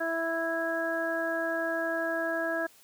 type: harmonic tone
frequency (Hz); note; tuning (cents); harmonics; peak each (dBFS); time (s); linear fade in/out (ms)
329.6; E4; 0; 1 / 2 / 3 / 4 / 5; -35 / -31 / -43 / -40 / -32; 0-2.67; 10
effects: white hiss -58 dBFS RMS until 2.83 s